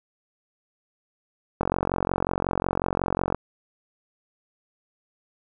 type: click train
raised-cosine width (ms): 1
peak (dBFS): -9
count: 80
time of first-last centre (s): 1.61-3.346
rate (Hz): 45.5
effects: none